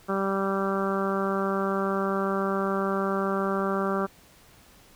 harmonic tone, 194.8 Hz, G3, 11 cents flat, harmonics 1 / 2 / 3 / 4 / 5 / 6 / 7 / 8, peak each -29 / -29 / -32 / -36 / -38 / -32 / -34 / -40 dBFS, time 0.08-4.07 s, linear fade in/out 20 ms, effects pink hiss -55 dBFS RMS until 4.95 s

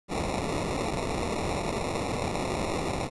violet noise with sample-and-hold, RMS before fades -30 dBFS, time 0.08-3.1 s, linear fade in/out 50 ms, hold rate 1575 Hz, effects resampled to 24000 Hz

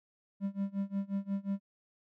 triangle tone with tremolo, 197.5 Hz, G3, 13 cents sharp, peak -27 dBFS, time 0.4-1.6 s, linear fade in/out 50 ms, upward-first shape sine, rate 5.6 Hz, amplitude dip 95%, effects none

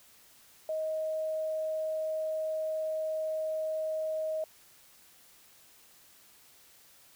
sine tone, 629 Hz, D#5, 19 cents sharp, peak -30 dBFS, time 0.69-4.44 s, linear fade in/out 2 ms, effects white hiss -59 dBFS RMS until 7.15 s

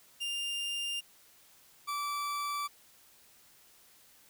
40% pulse tone pair in turn, 2802 / 1160.2 Hz, F7 / D6, +5 / -21 cents, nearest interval octave + minor third, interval 1526 cents, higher first, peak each -32 / -32 dBFS, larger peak neither, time 0.2-1.01 / 1.87-2.68 s, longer neither, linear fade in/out 20 ms, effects white hiss -61 dBFS RMS until 4.29 s

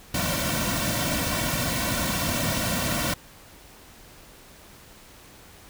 pink noise with comb filter, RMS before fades -26 dBFS, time 0.14-3.14 s, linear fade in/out 5 ms, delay 2.4 ms, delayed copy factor -0.9, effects pink hiss -49 dBFS RMS until 5.69 s

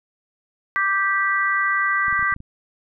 sine chord, G major, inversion second, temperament just, 1176 / 1568 / 1960 Hz, D6 / G6 / B6, +2 / 0 / -14 cents, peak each -22 dBFS, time 0.76-2.34 s, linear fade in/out 0 ms
clicks, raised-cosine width 5 ms, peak -27 dBFS, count 7, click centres 2.082 / 2.127 / 2.193 / 2.227 / 2.325 / 2.364 / 2.404 s
effects none

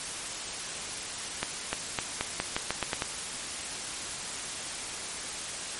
accelerating click train, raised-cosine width 0.3 ms, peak -11 dBFS, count 10, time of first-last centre 1.43-3.021 s, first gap 300 ms, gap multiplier 0.86, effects white hiss -36 dBFS RMS until 5.79 s + MP3 48 kbps

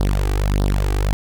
sawtooth tone with flanger, 49.19 Hz, G1, 7 cents sharp, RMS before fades -18 dBFS, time 0-1.13 s, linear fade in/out 0 ms, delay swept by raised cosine 0.2 to 2.6 ms, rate 1.6 Hz, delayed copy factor +0.85, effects none

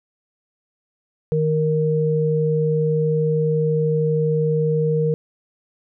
sine tone pair together, 155.58 / 466.2 Hz, D#3 / A#4, 0 / 0 cents, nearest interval octave + perfect fifth, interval 1900 cents, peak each -19 dBFS, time 1.32-5.14 s, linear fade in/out 0 ms, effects none

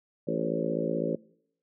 harmonic tone with a mistuned harmonic, 55.9 Hz, A1, 28 cents sharp, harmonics 3 / 4 / 5 / 6 / 7 / 8 / 9 / 10, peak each -35 / -35 / -35 / -35 / -35 / -35 / -35 / -35 dBFS, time 0.27-1.16 s, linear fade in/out 10 ms, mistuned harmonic 9, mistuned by +27 cents, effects noise-tail reverb RT60 0.7 s tail -23 dB re dry

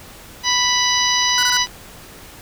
harmonic tone, 987.8 Hz, B5, in tune, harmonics 1 / 2 / 3 / 4 / 5 / 6, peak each -22 / -22 / -22 / -22 / -22 / -22 dBFS, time 0.43-1.67 s, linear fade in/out 50 ms
clicks, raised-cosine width 0.2 ms, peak -17 dBFS, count 5, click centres 1.223 / 1.293 / 1.412 / 1.62 / 1.671 s
sawtooth tone bursts, 1478 Hz, F#6, 2 cents flat, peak -17 dBFS, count 3, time 1.38-1.57 s, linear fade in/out 0 ms, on 48 ms, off 23 ms
effects pink hiss -40 dBFS RMS until 2.41 s

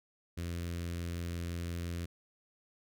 sawtooth tone with notch filter, 85.8 Hz, F2, 30 cents flat, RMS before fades -38 dBFS, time 0.37-2.06 s, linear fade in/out 10 ms, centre 840 Hz, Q 0.81, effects none

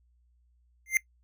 square tone with exponential growth, 2093 Hz, C7, in tune, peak -18 dBFS, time 0.86-0.97 s, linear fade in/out 1 ms, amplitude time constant 22 ms, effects noise-tail reverb RT60 0.1 s tail -19 dB re dry + added 60 Hz sine -63 dBFS peak until 1.23 s

